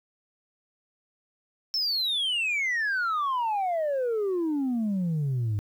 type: exponential sweep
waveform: sine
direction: down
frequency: 5410 to 100 Hz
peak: -22 dBFS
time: 1.74-5.59 s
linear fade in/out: 0 ms
effects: tanh soft clip ceiling -23 dBFS + 10-bit